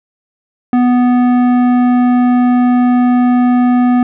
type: tone with tanh clipping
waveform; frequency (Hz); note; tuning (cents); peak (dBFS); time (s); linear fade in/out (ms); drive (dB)
sine; 246.9; B3; 0; -9; 0.73-4.03; 2; 13
effects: none